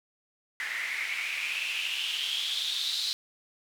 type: noise with band-pass filter sweep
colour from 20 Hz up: white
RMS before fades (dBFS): -32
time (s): 0.6-3.13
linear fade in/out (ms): 0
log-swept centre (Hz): 1900 to 4100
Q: 6.8
effects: none